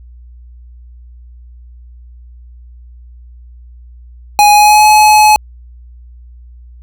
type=tone with pitch glide; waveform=square; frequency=830.6 to 851 Hz; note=G#5 to G#5; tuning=0 to +42 cents; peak=-4 dBFS; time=4.39-5.36 s; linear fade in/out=0 ms; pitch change=+42 cents; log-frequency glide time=4.51-4.85 s; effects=added 60 Hz sine -33 dBFS peak until 6.82 s